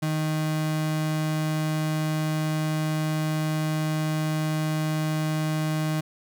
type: tone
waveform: 35% pulse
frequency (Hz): 155.56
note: D#3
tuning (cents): 0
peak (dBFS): -22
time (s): 0.02-6.01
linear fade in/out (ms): 10
effects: none